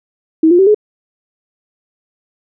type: tone with pitch steps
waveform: sine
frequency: 320 / 351 / 385 / 422.2 Hz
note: D#4 / F4 / G4 / G#4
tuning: +49 / +9 / -31 / +29 cents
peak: -5 dBFS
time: 0.43-0.746 s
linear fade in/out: 5 ms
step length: 79 ms
effects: none